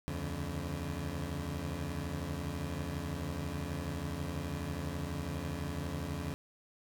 20% pulse tone cluster, 74.5 / 86.6 / 142.7 Hz, D2 / F2 / D3, +25 / -14 / -49 cents, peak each -37 / -34 / -36 dBFS, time 0.08-6.34 s, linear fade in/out 0 ms, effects none

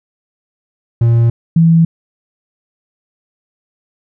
triangle / sine tone pair in turn, 116.7 / 165.04 Hz, A#2 / E3, +2 / +2 cents, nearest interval tritone, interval 600 cents, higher second, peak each -5 dBFS, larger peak neither, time 1.01-1.3 / 1.56-1.85 s, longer neither, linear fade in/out 5 ms, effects none

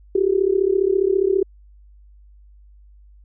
sine tone with amplitude modulation, 385.7 Hz, G4, 28 cents flat, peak -11 dBFS, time 0.15-1.43 s, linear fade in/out 5 ms, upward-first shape sine, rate 34.8 Hz, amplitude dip 90%, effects added 50 Hz sine -45 dBFS peak until 3.24 s

